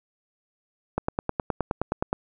click train, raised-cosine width 1 ms, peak -10 dBFS, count 12, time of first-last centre 0.98-2.129 s, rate 9.57 Hz, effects none

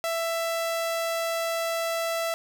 sawtooth tone, 664 Hz, E5, 12 cents sharp, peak -22 dBFS, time 0.04-2.34 s, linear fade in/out 0 ms, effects none

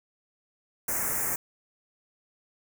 white band-stop noise, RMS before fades -29 dBFS, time 0.88-1.36 s, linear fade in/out 5 ms, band 2200 to 6200 Hz, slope 48 dB/octave, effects none

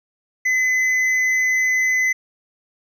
triangle tone with hard clipping, 2026 Hz, B6, 44 cents sharp, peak -17 dBFS, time 0.45-2.13 s, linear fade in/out 10 ms, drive 8 dB, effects none

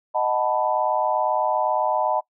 sine chord, B dominant seventh, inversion first, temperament equal, 622.3 / 740 / 880 / 987.8 Hz, D#5 / F#5 / A5 / B5, 0 / 0 / 0 / 0 cents, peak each -24 / -25 / -24 / -26 dBFS, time 0.14-2.21 s, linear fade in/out 20 ms, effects noise-tail reverb RT60 0.1 s tail -22 dB re dry

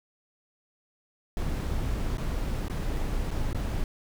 brown noise with dropouts, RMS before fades -29 dBFS, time 1.37-3.84 s, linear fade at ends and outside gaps 1 ms, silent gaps 2.172-2.181 / 2.683-2.698 / 3.307-3.312 / 3.531-3.547 s, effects none

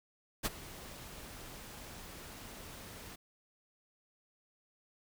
pink noise with ADSR envelope, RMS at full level -31 dBFS, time 0.43-3.16 s, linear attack 26 ms, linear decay 30 ms, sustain -18 dB, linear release 11 ms, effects none

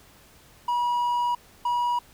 triangle tone pair in turn, 966 / 966 Hz, B5 / B5, -39 / -39 cents, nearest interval unison, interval 0 cents, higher neither, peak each -20 dBFS, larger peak neither, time 0.68-1.35 / 1.65-1.99 s, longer first, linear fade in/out 5 ms, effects pink hiss -54 dBFS RMS until 2.13 s

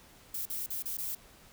violet noise with dropouts, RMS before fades -36 dBFS, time 0.34-1.15 s, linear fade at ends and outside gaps 5 ms, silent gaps 0.455-0.499 / 0.663-0.702 / 0.825-0.855 / 0.971-0.983 s, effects pink hiss -57 dBFS RMS until 1.52 s

